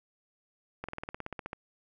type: slowing click train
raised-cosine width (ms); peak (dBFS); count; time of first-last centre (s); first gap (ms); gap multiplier
0.5; -22; 13; 0.84-1.531; 46; 1.04
effects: none